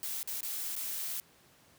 blue noise with dropouts, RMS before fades -37 dBFS, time 0.03-1.2 s, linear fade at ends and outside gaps 0 ms, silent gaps 0.23-0.275 / 0.407-0.43 / 0.754-0.763 s, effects pink hiss -62 dBFS RMS until 1.78 s + high-pass 100 Hz 12 dB/octave

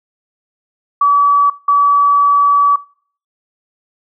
sine tone bursts at uneven times, 1145 Hz, D6, 44 cents flat, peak -7 dBFS, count 2, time 1.01-1.5 / 1.68-2.76 s, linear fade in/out 5 ms, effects noise-tail reverb RT60 0.5 s tail -23 dB re dry

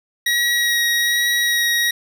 25% pulse tone with vibrato, 1903 Hz, A#6, 35 cents sharp, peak -12 dBFS, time 0.26-1.91 s, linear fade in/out 5 ms, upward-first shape sine, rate 1.2 Hz, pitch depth 10 cents each way, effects none

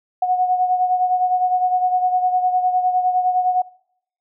sine beating tone pair, 731 / 740.8 Hz, F#5 / F#5, -21 / +2 cents, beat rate 9.8 Hz, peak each -16 / -23 dBFS, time 0.22-3.62 s, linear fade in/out 5 ms, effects noise-tail reverb RT60 0.7 s tail -22 dB re dry

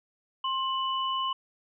sine tone pair together, 1059 / 2974 Hz, C6 / F#7, +21 / +8 cents, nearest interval octave + tritone, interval 1787 cents, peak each -28 / -32 dBFS, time 0.44-1.33 s, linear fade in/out 5 ms, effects none

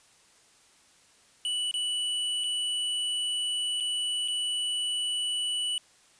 square tone with dropouts, 2960 Hz, F#7, in tune, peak -28 dBFS, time 1.45-5.78 s, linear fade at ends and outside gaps 1 ms, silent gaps 1.712-1.74 / 2.438-2.441 / 3.802-3.806 / 4.278-4.283 s, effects white hiss -60 dBFS RMS until 6.19 s + resampled to 22050 Hz

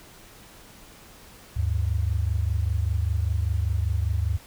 sine tone pair together, 74.92 / 100 Hz, D2 / G2, +35 / +35 cents, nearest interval perfect fourth, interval 500 cents, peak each -24 / -25 dBFS, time 1.56-4.38 s, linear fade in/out 10 ms, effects pink hiss -49 dBFS RMS until 4.46 s

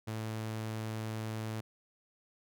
sawtooth tone, 110 Hz, A2, in tune, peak -32 dBFS, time 0.07-1.61 s, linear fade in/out 10 ms, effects none

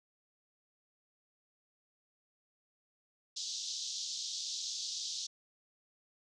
white band-pass noise, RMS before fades -40 dBFS, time 3.36-5.27 s, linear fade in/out 10 ms, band 3500 to 6500 Hz, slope 48 dB/octave, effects none

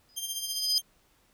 sine tone with exponential growth, 4975 Hz, D#8, 1 cent flat, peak -21 dBFS, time 0.09-0.78 s, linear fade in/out 0 ms, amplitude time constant 150 ms
15% pulse tone with tremolo, 3173 Hz, G7, 20 cents sharp, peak -23 dBFS, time 0.16-0.82 s, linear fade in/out 20 ms, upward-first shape sine, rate 15 Hz, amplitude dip 60%
effects pink hiss -66 dBFS RMS until 1.33 s

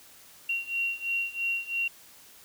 sine beating tone pair, 2748 / 2751 Hz, F7 / F7, -29 / -27 cents, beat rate 3 Hz, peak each -32 / -30 dBFS, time 0.49-1.88 s, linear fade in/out 5 ms, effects white hiss -53 dBFS RMS until 2.44 s

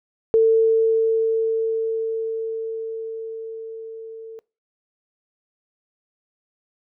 sine tone with level ramp, 448.1 Hz, A4, 32 cents sharp, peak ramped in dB -11 to -34 dBFS, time 0.34-4.39 s, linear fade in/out 0 ms, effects noise-tail reverb RT60 0.3 s tail -23 dB re dry

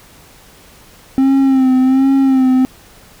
triangle tone with vibrato, 264.4 Hz, C4, 18 cents sharp, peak -6 dBFS, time 1.18-2.65 s, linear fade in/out 0 ms, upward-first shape sine, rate 1.3 Hz, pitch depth 47 cents each way, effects pink hiss -43 dBFS RMS until 3.2 s

